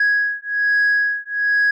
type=beating tone pair; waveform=sine; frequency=1661.2 / 1662.4 Hz; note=G#6 / G#6; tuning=0 / +1 cents; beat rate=1.2 Hz; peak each=-17 dBFS; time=0-1.71 s; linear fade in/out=5 ms; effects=tanh soft clip ceiling -11 dBFS